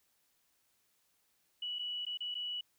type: tone with dropouts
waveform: sine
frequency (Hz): 2944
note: F#7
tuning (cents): -9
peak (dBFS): -36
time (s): 1.62-2.61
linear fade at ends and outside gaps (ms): 5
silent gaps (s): 1.787-1.792 / 2.052-2.065 / 2.174-2.205 / 2.344-2.351
effects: white hiss -75 dBFS RMS until 2.78 s